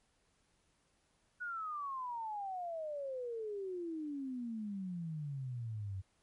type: exponential sweep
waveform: sine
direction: down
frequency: 1479 to 92.5 Hz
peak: -38 dBFS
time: 1.4-6.02 s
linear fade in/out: 20 ms
effects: pink hiss -75 dBFS RMS until 6.22 s + MP3 48 kbps